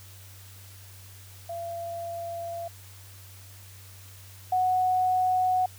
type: tone pair in turn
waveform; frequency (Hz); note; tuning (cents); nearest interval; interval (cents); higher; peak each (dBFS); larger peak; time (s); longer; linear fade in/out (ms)
sine; 680 / 738.3; F5 / F#5; -46 / -4; minor second; 142; second; -32 / -21; second; 1.49-2.68 / 4.52-5.66; first; 5
effects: added 96 Hz sine -47 dBFS peak until 5.78 s + white hiss -51 dBFS RMS until 5.78 s